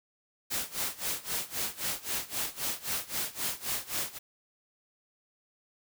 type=noise with tremolo; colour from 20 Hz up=white; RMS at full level=-31 dBFS; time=0.5-4.19 s; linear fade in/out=20 ms; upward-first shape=sine; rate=3.8 Hz; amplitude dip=90%; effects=none